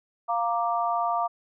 sine chord, Bb major, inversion second, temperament equal, 698.5 / 932.3 / 1174.7 Hz, F5 / Bb5 / D6, 0 / 0 / 0 cents, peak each -26 / -29 / -28 dBFS, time 0.28-1.28 s, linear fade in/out 20 ms, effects none

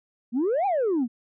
sine exponential two-way sweep, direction up then down, 220 to 830 to 220 Hz, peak -19 dBFS, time 0.32-1.08 s, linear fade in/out 50 ms, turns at 0.66 s, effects tanh soft clip ceiling -19 dBFS

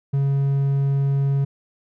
triangle tone, 138.59 Hz, C#3, in tune, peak -15 dBFS, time 0.13-1.45 s, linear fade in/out 10 ms, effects none

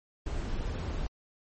brown noise, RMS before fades -33 dBFS, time 0.26-1.07 s, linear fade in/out 5 ms, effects MP3 32 kbps

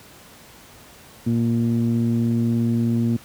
sawtooth tone with low-pass filter, 116.54 Hz, A#2, in tune, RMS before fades -20 dBFS, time 1.26-3.17 s, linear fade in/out 10 ms, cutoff 260 Hz, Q 3.8, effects pink hiss -46 dBFS RMS until 3.24 s + high-pass 60 Hz 12 dB/octave

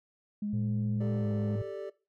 sine tone with vibrato, 207.7 Hz, G#3, in tune, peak -30 dBFS, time 0.42-1.56 s, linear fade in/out 5 ms, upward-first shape sine, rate 14 Hz, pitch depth 13 cents each way
sine tone with pitch glide, 113.8 to 106.79 Hz, A#2 to G#2, -41 to +49 cents, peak -29 dBFS, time 0.53-1.62 s, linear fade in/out 5 ms, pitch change -110 cents, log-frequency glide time 1.19-1.26 s
triangle chord, G suspended second, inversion none, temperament equal, 392 / 440 / 587.3 Hz, G4 / A4 / D5, 0 / 0 / 0 cents, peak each -38 / -39 / -38 dBFS, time 1-1.9 s, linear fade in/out 10 ms
effects noise-tail reverb RT60 0.3 s tail -19 dB re dry + tanh soft clip ceiling -23 dBFS

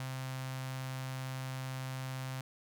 sawtooth tone with notch filter, 131.1 Hz, C3, 4 cents sharp, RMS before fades -40 dBFS, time 0-2.41 s, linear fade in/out 2 ms, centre 350 Hz, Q 0.65, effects none

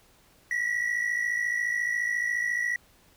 triangle tone pair together, 1893 / 1947.3 Hz, A#6 / B6, +26 / -25 cents, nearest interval unison, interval 49 cents, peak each -28 / -24 dBFS, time 0.51-2.76 s, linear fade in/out 2 ms, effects tanh soft clip ceiling -20 dBFS + pink hiss -60 dBFS RMS until 3.16 s

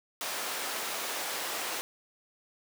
pink high-pass noise, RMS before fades -35 dBFS, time 0.21-1.81 s, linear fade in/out 0 ms, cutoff 570 Hz, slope 12 dB/octave, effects none

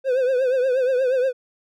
triangle tone with vibrato, 514 Hz, C5, 31 cents flat, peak -15 dBFS, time 0.04-1.33 s, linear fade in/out 50 ms, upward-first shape triangle, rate 8.4 Hz, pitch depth 98 cents each way, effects none

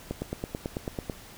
click train, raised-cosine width 2 ms, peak -17 dBFS, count 10, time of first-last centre 0.11-1.098 s, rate 9.11 Hz, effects pink hiss -48 dBFS RMS until 1.37 s

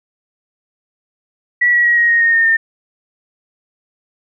sine tone with pitch steps, 1942 / 1923 / 1904.2 / 1885.6 / 1867.2 / 1849 / 1830.9 / 1813 Hz, B6 / B6 / A#6 / A#6 / A#6 / A#6 / A#6 / A#6, -30 / -47 / +36 / +19 / +2 / -15 / -32 / -49 cents, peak -9 dBFS, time 1.61-2.57 s, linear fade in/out 10 ms, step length 120 ms, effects none

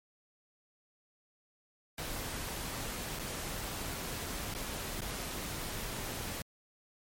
pink noise with dropouts, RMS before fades -39 dBFS, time 1.98-6.42 s, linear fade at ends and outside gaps 2 ms, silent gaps 3.19-3.194 / 4.54-4.548 / 5.007-5.017 s, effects MP3 64 kbps

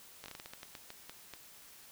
slowing click train, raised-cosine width 0.2 ms, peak -28 dBFS, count 13, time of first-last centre 0.24-1.337 s, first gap 19 ms, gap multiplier 1.26, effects white hiss -56 dBFS RMS until 1.91 s

